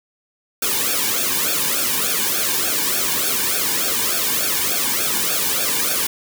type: noise with flanger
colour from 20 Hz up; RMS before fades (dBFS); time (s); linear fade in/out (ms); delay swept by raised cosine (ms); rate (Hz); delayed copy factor
white; -20; 0.62-6.07; 5; 0.99 to 1.56; 3.4; -1
effects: none